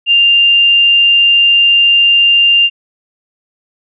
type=tone; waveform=sine; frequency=2794 Hz; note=F7; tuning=in tune; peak=-5 dBFS; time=0.06-2.7 s; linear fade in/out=50 ms; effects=none